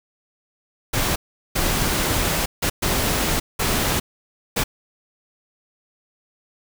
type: noise bursts at uneven times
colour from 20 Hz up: pink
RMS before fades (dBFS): -21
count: 6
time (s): 0.93-1.16 / 1.55-2.46 / 2.62-2.7 / 2.82-3.4 / 3.59-4 / 4.56-4.64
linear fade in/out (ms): 10
effects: none